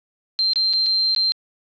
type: tone with dropouts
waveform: sine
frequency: 4148 Hz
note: C8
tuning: 16 cents flat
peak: -16 dBFS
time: 0.39-1.32 s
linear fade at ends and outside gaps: 0 ms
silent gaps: 0.533-0.559 / 0.73-0.735 / 0.861-0.865 / 1.148-1.163 s
effects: resampled to 11025 Hz + 9-bit